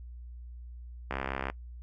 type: click train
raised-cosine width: 0.5 ms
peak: -17 dBFS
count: 27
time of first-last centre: 1.11-1.5 s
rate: 66.7 Hz
effects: noise-tail reverb RT60 0.1 s tail -23 dB re dry + added 60 Hz sine -42 dBFS peak until 1.82 s